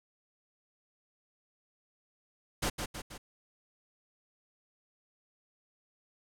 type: noise with echo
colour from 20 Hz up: pink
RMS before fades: -31 dBFS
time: 2.62-2.7 s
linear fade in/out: 10 ms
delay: 160 ms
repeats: 3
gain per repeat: -5 dB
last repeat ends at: 3.18 s
effects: low-pass 12000 Hz 12 dB/octave